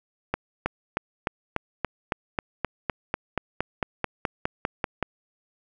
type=accelerating click train; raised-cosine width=0.5 ms; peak=-9 dBFS; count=20; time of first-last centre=0.34-5.027 s; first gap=320 ms; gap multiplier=0.97; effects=none